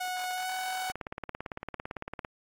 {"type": "tone with pitch glide", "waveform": "sawtooth", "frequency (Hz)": [734, 746.4], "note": ["F#5", "F#5"], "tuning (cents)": [-14, 15], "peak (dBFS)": -28, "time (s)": [0, 0.92], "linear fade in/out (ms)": 10, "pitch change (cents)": 29, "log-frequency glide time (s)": [0.33, 0.51]}
{"type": "click train", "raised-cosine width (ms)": 0.5, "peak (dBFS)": -21, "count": 25, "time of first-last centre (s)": [0.9, 2.248], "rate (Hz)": 17.8}
{"effects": ["AAC 48 kbps"]}